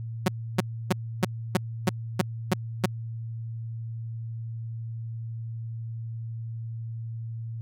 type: tone bursts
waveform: sawtooth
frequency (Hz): 184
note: F#3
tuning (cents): -9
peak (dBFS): -14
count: 9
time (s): 0.26-2.858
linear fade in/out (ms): 5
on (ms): 22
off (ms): 300
effects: added 114 Hz sine -32 dBFS peak until 7.61 s + AAC 48 kbps